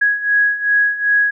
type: beating tone pair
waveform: sine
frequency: 1661.2 / 1663.8 Hz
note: G#6 / G#6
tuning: 0 / +3 cents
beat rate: 2.6 Hz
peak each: -18 / -14 dBFS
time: 0.01-1.31 s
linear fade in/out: 10 ms
effects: none